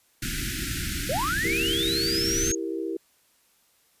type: band-stop noise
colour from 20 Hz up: pink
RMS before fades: -30 dBFS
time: 0.22-2.52 s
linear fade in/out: 5 ms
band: 360 to 1400 Hz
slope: 96 dB/octave
type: linear sweep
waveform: sine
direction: up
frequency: 466.2 to 6645 Hz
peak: -25 dBFS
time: 1.09-2.55 s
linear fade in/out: 5 ms
type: chord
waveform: sine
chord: E diminished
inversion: none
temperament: equal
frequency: 329.6 / 392 / 466.2 Hz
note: E4 / G4 / Bb4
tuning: 0 / 0 / 0 cents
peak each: -30 / -32 / -35 dBFS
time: 1.44-2.97 s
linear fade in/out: 5 ms
effects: white hiss -64 dBFS RMS until 4 s + resampled to 32000 Hz